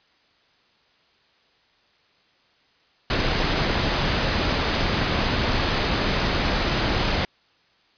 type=noise; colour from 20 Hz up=pink; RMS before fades=-22 dBFS; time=3.1-7.25 s; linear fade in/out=2 ms; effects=white hiss -61 dBFS RMS until 7.97 s + resampled to 11025 Hz